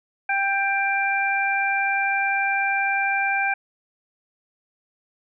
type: harmonic tone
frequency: 789 Hz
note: G5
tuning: 11 cents sharp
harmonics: 1 / 2 / 3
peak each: -24 / -24 / -24 dBFS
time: 0.29-3.54 s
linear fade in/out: 5 ms
effects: none